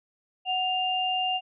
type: tone pair together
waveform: sine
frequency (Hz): 741 / 2800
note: F#5 / F7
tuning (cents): +2 / +4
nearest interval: octave + major seventh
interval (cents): 2302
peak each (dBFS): -27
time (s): 0.45-1.41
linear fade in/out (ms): 50
effects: none